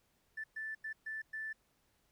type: tone bursts at uneven times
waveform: triangle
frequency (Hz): 1760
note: A6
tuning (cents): 0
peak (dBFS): -35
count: 5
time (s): 0.37-0.44 / 0.56-0.75 / 0.84-0.93 / 1.06-1.22 / 1.33-1.53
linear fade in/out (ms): 10
effects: tanh soft clip ceiling -37 dBFS + pink hiss -75 dBFS RMS until 2.11 s